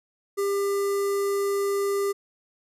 square tone with notch filter, 399.2 Hz, G4, 32 cents sharp, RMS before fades -25 dBFS, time 0.37-2.13 s, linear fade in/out 20 ms, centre 3100 Hz, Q 0.76, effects resampled to 32000 Hz

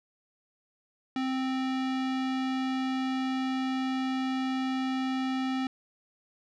square tone with low-pass filter, 261.6 Hz, C4, in tune, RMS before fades -30 dBFS, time 1.16-5.67 s, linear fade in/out 2 ms, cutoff 3700 Hz, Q 1.1, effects none

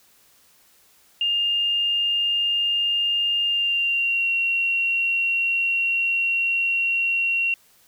sine tone with pitch glide, 2815 to 2741 Hz, F7 to F7, +13 to -33 cents, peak -19 dBFS, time 1.21-7.54 s, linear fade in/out 2 ms, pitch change -46 cents, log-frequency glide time 3.44-4.29 s, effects white hiss -57 dBFS RMS until 7.87 s

